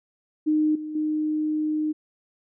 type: tone with level steps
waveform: sine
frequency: 307 Hz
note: D#4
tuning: 23 cents flat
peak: -18 / -30 / -22 dBFS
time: 0.46-1.93 s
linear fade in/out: 20 ms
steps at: 0.75 / 0.95 s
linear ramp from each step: 5 ms
effects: none